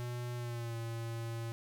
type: tone with pitch glide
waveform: square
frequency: 121.6 to 115.24 Hz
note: B2 to A#2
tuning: -26 to -19 cents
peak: -38 dBFS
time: 0-1.52 s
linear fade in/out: 0 ms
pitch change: -93 cents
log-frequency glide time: 0.36-0.76 s
effects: none